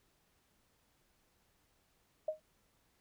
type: tone with exponential decay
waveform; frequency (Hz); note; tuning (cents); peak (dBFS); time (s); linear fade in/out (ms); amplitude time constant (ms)
sine; 622.3; D#5; 0; -29; 2.28-2.4; 5; 26
effects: pink hiss -74 dBFS RMS until 3 s